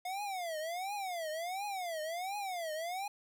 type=tone with vibrato; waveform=square; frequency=713 Hz; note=F5; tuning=36 cents sharp; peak=-37 dBFS; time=0.05-3.08 s; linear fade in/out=5 ms; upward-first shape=triangle; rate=1.4 Hz; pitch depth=280 cents each way; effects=11-bit